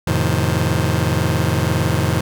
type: chord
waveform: sawtooth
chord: F dominant seventh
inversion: none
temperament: just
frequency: 87.31 / 109.13 / 130.96 / 157.15 Hz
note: F2 / A2 / C3 / Eb3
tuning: 0 / -14 / +2 / +18 cents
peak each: -17 dBFS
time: 0.07-2.21 s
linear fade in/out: 5 ms
effects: none